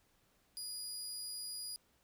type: tone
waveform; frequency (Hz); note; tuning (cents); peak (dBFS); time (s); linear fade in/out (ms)
25% pulse; 4896; D#8; -29; -37; 0.57-1.76; 0
effects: pink hiss -73 dBFS RMS until 2.03 s